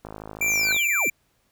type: click train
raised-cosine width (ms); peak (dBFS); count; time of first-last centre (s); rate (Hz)
1; -22; 39; 0.05-0.764; 53.2
type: tone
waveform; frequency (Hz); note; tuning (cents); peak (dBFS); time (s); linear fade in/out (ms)
square; 2352; D7; +2; -21; 0.41-1.1; 5
type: linear sweep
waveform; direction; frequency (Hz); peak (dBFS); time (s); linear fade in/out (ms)
sine; down; 6860 to 79.7; -28; 0.46-1.09; 20
type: tone with exponential growth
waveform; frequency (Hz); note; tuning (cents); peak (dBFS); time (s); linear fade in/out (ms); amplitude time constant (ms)
sine; 1516; F#6; +42; -22; 0.58-0.72; 2; 29
effects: pink hiss -67 dBFS RMS until 1.51 s